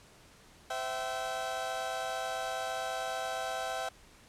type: tone cluster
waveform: 30% pulse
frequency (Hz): 517 / 660 / 769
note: C5 / E5 / G5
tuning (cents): -21 / +2 / -33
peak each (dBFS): -39 / -35 / -34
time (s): 0.7-3.89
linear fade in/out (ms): 5
effects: pink hiss -58 dBFS RMS until 4.28 s + low-pass 10000 Hz 12 dB/octave